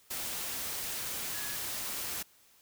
sine tone in noise, 1684 Hz, G#6, 24 cents sharp, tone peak -44 dBFS, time 1.34-1.56 s, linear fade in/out 10 ms, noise white, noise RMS -37 dBFS, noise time 0.1-2.23 s, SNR -10 dB, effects white hiss -63 dBFS RMS until 2.61 s

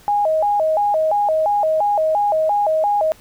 sine tone with vibrato, 720 Hz, F#5, 47 cents flat, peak -14 dBFS, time 0.08-3.12 s, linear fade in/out 0 ms, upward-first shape square, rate 2.9 Hz, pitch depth 230 cents each way, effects pink hiss -48 dBFS RMS until 3.2 s

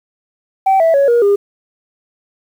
sine tone with pitch steps, 771 / 655.9 / 557.9 / 474.6 / 403.7 Hz, G5 / E5 / C#5 / A#4 / G#4, -29 / -9 / +11 / +31 / -49 cents, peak -6 dBFS, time 0.66-1.36 s, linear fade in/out 10 ms, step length 140 ms, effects tanh soft clip ceiling -6 dBFS + 7-bit

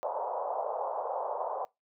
pink band-pass noise, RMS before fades -34 dBFS, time 0.03-1.65 s, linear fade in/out 0 ms, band 510 to 1000 Hz, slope 48 dB/octave, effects noise-tail reverb RT60 0.2 s tail -23 dB re dry

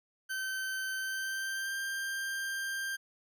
40% pulse tone with pitch glide, 1542 to 1585.4 Hz, G6 to G6, -29 to +19 cents, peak -33 dBFS, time 0.29-2.97 s, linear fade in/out 20 ms, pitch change +48 cents, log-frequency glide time 0.97-1.78 s, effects none

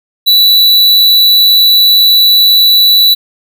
square tone, 3951 Hz, B7, in tune, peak -4 dBFS, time 0.26-3.15 s, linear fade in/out 20 ms, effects none

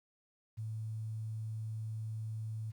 sine tone with quantisation, 110 Hz, A2, in tune, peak -37 dBFS, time 0.57-2.72 s, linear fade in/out 20 ms, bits 11, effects none

